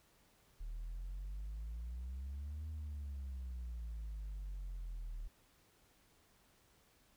sine exponential two-way sweep, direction up then down, 37.9 to 78.6 to 37.9 Hz, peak -39 dBFS, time 0.6-5.28 s, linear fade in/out 10 ms, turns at 2.69 s, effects tanh soft clip ceiling -40 dBFS + pink hiss -70 dBFS RMS until 7.16 s

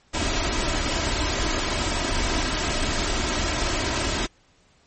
pink noise with comb filter, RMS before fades -24 dBFS, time 0.13-4.27 s, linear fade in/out 20 ms, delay 3.1 ms, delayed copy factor +0.5, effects pink hiss -60 dBFS RMS until 4.86 s + MP3 32 kbps

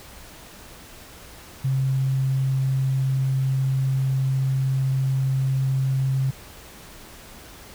sine tone, 133.3 Hz, C3, 33 cents sharp, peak -19 dBFS, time 1.64-6.31 s, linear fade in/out 10 ms, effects added 60 Hz sine -54 dBFS peak until 7.74 s + pink hiss -44 dBFS RMS until 7.74 s

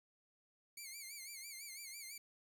10% pulse tone with vibrato, 2217 Hz, C#7, in tune, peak -39 dBFS, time 0.77-2.18 s, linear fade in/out 5 ms, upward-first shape sine, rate 6 Hz, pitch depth 110 cents each way, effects 11-bit

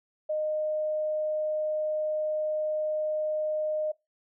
sine tone, 615 Hz, D#5, 20 cents flat, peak -26 dBFS, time 0.29-3.92 s, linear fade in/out 10 ms, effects noise-tail reverb RT60 0.2 s tail -22 dB re dry

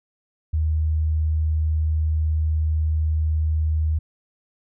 sine tone, 78.1 Hz, D#2, 7 cents sharp, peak -18 dBFS, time 0.53-3.99 s, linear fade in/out 10 ms, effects none

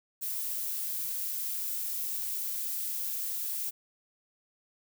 violet noise, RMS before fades -34 dBFS, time 0.21-3.71 s, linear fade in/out 20 ms, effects none

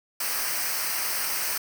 white noise with comb filter, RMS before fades -28 dBFS, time 0.2-1.58 s, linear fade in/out 5 ms, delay 0.28 ms, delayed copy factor -0.7, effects none

